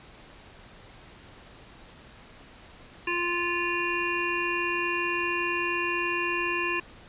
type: harmonic tone with a mistuned harmonic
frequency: 348.5 Hz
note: F4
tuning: 4 cents flat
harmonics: 1 / 3 / 5 / 7 / 8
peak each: -32 / -32 / -32 / -32 / -32 dBFS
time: 3.07-6.8 s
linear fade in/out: 5 ms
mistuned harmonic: 8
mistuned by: -19 cents
effects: pink hiss -50 dBFS RMS until 7.08 s + resampled to 8000 Hz